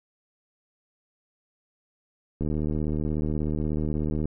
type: click train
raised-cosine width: 3 ms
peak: -16 dBFS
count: 142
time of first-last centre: 2.41-4.256 s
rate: 76.4 Hz
effects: none